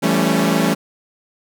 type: chord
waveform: sawtooth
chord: A dominant seventh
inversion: second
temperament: equal with one note detuned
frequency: 168.47 / 196 / 220 / 277.2 Hz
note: E3 / G3 / A3 / C#4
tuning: +38 / 0 / 0 / 0 cents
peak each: -16 dBFS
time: 0.02-0.75 s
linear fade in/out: 20 ms
effects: none